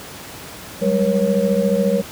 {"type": "tone cluster", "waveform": "sine", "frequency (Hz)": [188.3, 202.4, 476.1, 551], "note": ["F#3", "G#3", "A#4", "C#5"], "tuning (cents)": [31, -44, 37, -11], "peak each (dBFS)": -20, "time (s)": [0.81, 2.02], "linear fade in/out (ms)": 20, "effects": ["pink hiss -35 dBFS RMS until 2.11 s", "high-pass 80 Hz 12 dB/octave"]}